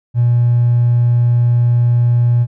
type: tone with hard clipping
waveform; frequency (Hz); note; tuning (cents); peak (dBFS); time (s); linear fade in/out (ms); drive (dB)
triangle; 120; B2; -49; -9; 0.14-2.47; 50; 3
effects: none